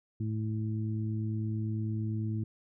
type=harmonic tone; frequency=108.9 Hz; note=A2; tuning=17 cents flat; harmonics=1 / 2 / 3; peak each=-31 / -37 / -41 dBFS; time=0.2-2.44 s; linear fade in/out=5 ms; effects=none